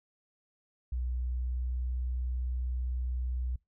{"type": "tone with pitch glide", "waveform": "sine", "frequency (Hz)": [61.74, 62.24], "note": ["B1", "B1"], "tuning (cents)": [0, 14], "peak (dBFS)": -30, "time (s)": [0.92, 3.56], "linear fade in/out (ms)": 5, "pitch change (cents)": 14, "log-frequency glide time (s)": [1.1, 1.9], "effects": ["noise-tail reverb RT60 0.2 s tail -25 dB re dry"]}